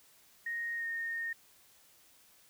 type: tone with pitch glide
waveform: sine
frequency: 1864.7 to 1841.2 Hz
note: A#6 to A#6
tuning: 0 to -22 cents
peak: -34 dBFS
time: 0.46-1.33 s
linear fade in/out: 5 ms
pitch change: -22 cents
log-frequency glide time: 0.76-0.86 s
effects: white hiss -63 dBFS RMS until 2.49 s